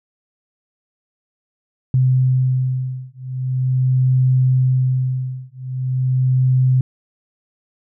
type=beating tone pair; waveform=sine; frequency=128.7 / 129.12 Hz; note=C3 / C3; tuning=-28 / -23 cents; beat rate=0.42 Hz; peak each=-17 dBFS; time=1.94-6.81 s; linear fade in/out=2 ms; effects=none